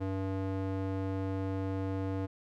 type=tone with band-pass filter; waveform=square; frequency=95.9 Hz; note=G2; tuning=37 cents flat; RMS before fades=-34 dBFS; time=0-2.27 s; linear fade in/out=20 ms; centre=350 Hz; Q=0.69; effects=none